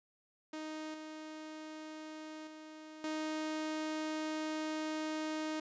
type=tone with level steps; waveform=sawtooth; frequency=311.1 Hz; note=D#4; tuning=in tune; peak=-37 / -41 / -45 / -32 dBFS; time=0.53-5.6 s; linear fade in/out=5 ms; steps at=0.94 / 2.47 / 3.04 s; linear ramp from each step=2 ms; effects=resampled to 16000 Hz